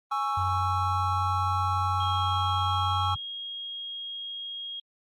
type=chord; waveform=triangle; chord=C# minor; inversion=second; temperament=equal with one note detuned; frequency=830.6 / 1108.7 / 1325.4 Hz; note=G#5 / C#6 / E6; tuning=0 / 0 / +9 cents; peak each=-28 dBFS; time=0.11-3.15 s; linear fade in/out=10 ms
type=tone with pitch glide; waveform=sine; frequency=92.5 to 93.09 Hz; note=F#2 to F#2; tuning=0 to +11 cents; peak=-29 dBFS; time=0.37-3.16 s; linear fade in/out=5 ms; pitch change=+11 cents; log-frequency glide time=0.69-2.67 s
type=tone; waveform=sine; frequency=3267 Hz; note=G#7; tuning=29 cents flat; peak=-34 dBFS; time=2-4.8 s; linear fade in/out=5 ms
effects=Opus 32 kbps